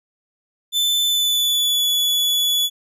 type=tone with pitch glide; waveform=40% pulse; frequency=3520 to 3418 Hz; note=A7 to G#7; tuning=0 to +49 cents; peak=-15 dBFS; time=0.72-2.7 s; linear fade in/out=50 ms; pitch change=-51 cents; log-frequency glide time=1.05-1.85 s; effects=none